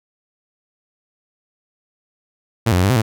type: tone with pitch steps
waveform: sawtooth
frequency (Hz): 114.6 / 89.3 / 90.5 / 99.6 / 128.7 / 110.7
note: A#2 / F2 / F#2 / G2 / C3 / A2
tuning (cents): -29 / +39 / -38 / +28 / -28 / +11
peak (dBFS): -9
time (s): 2.66-3.02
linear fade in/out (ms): 10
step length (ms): 60
effects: none